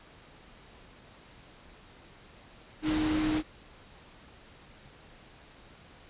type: tone in noise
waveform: sine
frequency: 309.4 Hz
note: D#4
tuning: 10 cents flat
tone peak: -26 dBFS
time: 2.82-3.43 s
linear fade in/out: 50 ms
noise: pink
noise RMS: -34 dBFS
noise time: 2.82-3.43 s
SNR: +5 dB
effects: pink hiss -54 dBFS RMS until 6.09 s + resampled to 8000 Hz